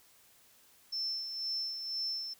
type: tone with tremolo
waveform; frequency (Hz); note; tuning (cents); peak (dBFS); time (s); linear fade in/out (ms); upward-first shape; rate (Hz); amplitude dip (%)
sine; 5330; E8; +18; -32; 0.92-2.34; 10; sine; 2; 50
effects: white hiss -63 dBFS RMS until 2.39 s